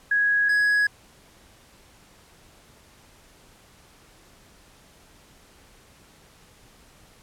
sine / triangle tone pair in turn, 1661.2 / 1670.7 Hz, G#6 / G#6, 0 / +10 cents, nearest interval unison, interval 10 cents, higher second, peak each -18 / -16 dBFS, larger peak second, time 0.11-0.49 / 0.49-0.87 s, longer neither, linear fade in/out 5 ms, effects pink hiss -54 dBFS RMS until 7.22 s + low-pass 12000 Hz 12 dB/octave

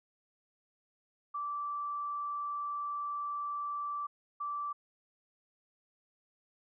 sine tone bursts at uneven times, 1165 Hz, D6, 14 cents flat, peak -34 dBFS, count 2, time 1.34-4.07 / 4.4-4.73 s, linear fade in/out 10 ms, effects none

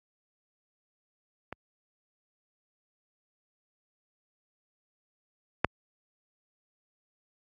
clicks, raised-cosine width 0.5 ms, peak -22 / -6 dBFS, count 2, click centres 1.526 / 5.646 s, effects high-pass 60 Hz 12 dB/octave + AAC 64 kbps

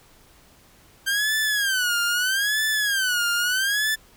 sawtooth tone with vibrato, 1568 Hz, G6, in tune, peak -17 dBFS, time 1.06-3.96 s, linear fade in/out 20 ms, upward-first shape sine, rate 0.78 Hz, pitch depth 190 cents each way, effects pink hiss -54 dBFS RMS until 4.16 s

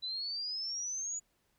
sine exponential sweep, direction up, 3951 to 6930 Hz, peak -35 dBFS, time 0.02-1.2 s, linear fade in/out 20 ms, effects pink hiss -75 dBFS RMS until 1.58 s

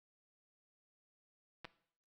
clicks, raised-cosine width 0.3 ms, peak -30 dBFS, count 2, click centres 1.646 / 1.652 s, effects noise-tail reverb RT60 0.6 s tail -17 dB re dry + Opus 48 kbps

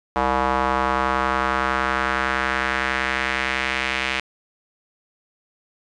square tone with band-pass filter sweep, 65.41 Hz, C2, in tune, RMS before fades -22 dBFS, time 0.16-4.2 s, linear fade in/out 0 ms, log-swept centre 930 to 2400 Hz, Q 2, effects resampled to 22050 Hz

